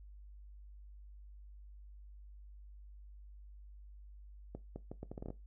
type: accelerating click train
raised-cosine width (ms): 2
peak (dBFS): -30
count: 10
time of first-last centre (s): 4.55-5.304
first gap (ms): 210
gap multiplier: 0.74
effects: noise-tail reverb RT60 0.2 s tail -17 dB re dry + added 50 Hz sine -51 dBFS peak until 5.46 s